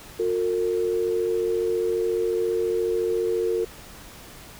sine tone pair together, 360 / 454.4 Hz, F#4 / A#4, -47 / -44 cents, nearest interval major third, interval 403 cents, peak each -25 / -23 dBFS, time 0.19-3.65 s, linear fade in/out 10 ms, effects pink hiss -44 dBFS RMS until 4.59 s

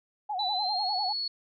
sine tone with vibrato, 784 Hz, G5, in tune, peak -29 dBFS, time 0.29-1.13 s, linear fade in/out 10 ms, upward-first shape sine, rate 10 Hz, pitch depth 150 cents each way
sine tone with pitch glide, 3974 to 4384 Hz, B7 to C#8, +10 to -20 cents, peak -29 dBFS, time 0.39-1.28 s, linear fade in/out 5 ms, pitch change +170 cents, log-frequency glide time 0.5-0.94 s
effects none

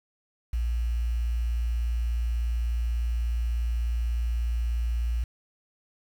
sine tone with quantisation, 58.27 Hz, A#1, in tune, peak -24 dBFS, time 0.53-5.24 s, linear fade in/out 5 ms, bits 8, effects none

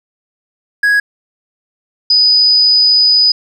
triangle / sine tone pair in turn, 1661.2 / 4978 Hz, G#6 / D#8, 0 / 0 cents, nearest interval octave + perfect fifth, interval 1900 cents, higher second, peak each -6 dBFS, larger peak neither, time 0.83-1 / 2.1-3.32 s, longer second, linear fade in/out 5 ms, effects none

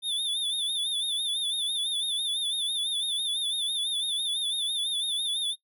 square tone with vibrato, 3557 Hz, A7, 18 cents sharp, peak -27 dBFS, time 0.02-5.56 s, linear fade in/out 50 ms, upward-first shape sine, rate 6 Hz, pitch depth 79 cents each way, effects noise-tail reverb RT60 0.1 s tail -19 dB re dry

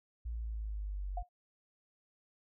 sine linear sweep, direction down, 58.27 to 45.56 Hz, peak -36 dBFS, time 0.25-1.23 s, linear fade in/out 10 ms
sine tone with exponential decay, 715 Hz, F5, 41 cents sharp, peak -34 dBFS, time 1.17-1.29 s, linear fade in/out 5 ms, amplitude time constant 24 ms
effects none

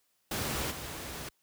pink noise with level steps, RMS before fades -33 / -40 dBFS, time 0.31-1.29 s, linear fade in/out 5 ms, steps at 0.7 s, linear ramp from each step 20 ms, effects white hiss -74 dBFS RMS until 1.42 s + high-pass 60 Hz 12 dB/octave

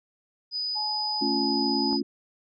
sine tone, 4978 Hz, D#8, in tune, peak -27 dBFS, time 0.51-2.01 s, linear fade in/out 50 ms
sine tone with pitch glide, 852 to 859.4 Hz, G#5 to A5, +44 to -41 cents, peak -31 dBFS, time 0.75-1.97 s, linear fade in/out 20 ms, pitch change +15 cents, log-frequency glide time 1.74-1.83 s
sine chord, A augmented, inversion none, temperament equal, 220 / 277.2 / 349.2 Hz, A3 / C#4 / E#4, 0 / 0 / 0 cents, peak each -30 / -27 / -30 dBFS, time 1.21-2.03 s, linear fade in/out 10 ms
clicks, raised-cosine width 1 ms, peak -32 / -27 dBFS, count 2, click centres 1.914 / 1.929 s
effects none

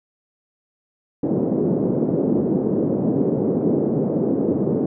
white band-pass noise, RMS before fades -20 dBFS, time 1.23-4.86 s, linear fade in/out 5 ms, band 150 to 420 Hz, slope 24 dB/octave, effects none

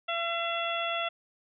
harmonic tone, 677 Hz, E5, 46 cents sharp, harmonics 1 / 2 / 3 / 4 / 5, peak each -33 / -34 / -39 / -35 / -36 dBFS, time 0.08-1.09 s, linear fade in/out 10 ms, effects none

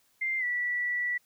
sine tone with pitch glide, 2095 to 1954.7 Hz, C7 to B6, +2 to -18 cents, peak -27 dBFS, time 0.21-1.18 s, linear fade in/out 10 ms, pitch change -120 cents, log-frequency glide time 0.39-0.44 s, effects white hiss -68 dBFS RMS until 1.25 s

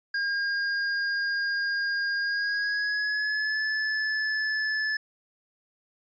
square tone with pitch glide, 1617 to 1733.1 Hz, G#6 to A6, -47 to -27 cents, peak -26 dBFS, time 0.14-4.97 s, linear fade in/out 5 ms, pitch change +120 cents, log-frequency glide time 2.19-3.61 s, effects resampled to 16000 Hz

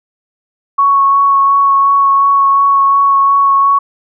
sine tone with vibrato, 1108.7 Hz, C#6, in tune, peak -6 dBFS, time 0.78-3.79 s, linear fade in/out 10 ms, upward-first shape sine, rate 2.8 Hz, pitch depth 11 cents each way, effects none

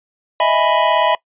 square chord, E major seventh, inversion third, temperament equal, 622.3 / 659.3 / 830.6 / 987.8 Hz, D#5 / E5 / G#5 / B5, 0 / 0 / 0 / 0 cents, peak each -20 / -18 / -21 / -17 dBFS, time 0.4-1.15 s, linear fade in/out 2 ms, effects noise-tail reverb RT60 0.1 s tail -21 dB re dry + resampled to 8000 Hz

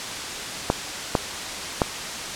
clicks, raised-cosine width 1 ms, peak -3 dBFS, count 3, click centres 0.701 / 1.152 / 1.818 s, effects white hiss -30 dBFS RMS until 2.35 s + low-pass 7000 Hz 12 dB/octave

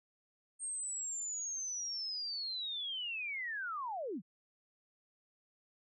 sine linear sweep, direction down, 8630 to 143.6 Hz, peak -37 dBFS, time 0.59-4.22 s, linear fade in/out 50 ms, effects none

